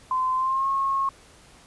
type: tone with pitch glide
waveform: sine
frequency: 1031 to 1087.3 Hz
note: C6 to C#6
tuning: -26 to -34 cents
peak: -21 dBFS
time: 0.11-1.09 s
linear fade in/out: 2 ms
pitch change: +92 cents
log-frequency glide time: 0.35-0.68 s
effects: pink hiss -52 dBFS RMS until 1.66 s + resampled to 24000 Hz